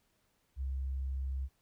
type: tone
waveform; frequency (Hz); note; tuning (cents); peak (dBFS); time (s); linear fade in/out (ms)
sine; 66.6; C2; +31; -33; 0.56-1.49; 50
effects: pink hiss -75 dBFS RMS until 1.61 s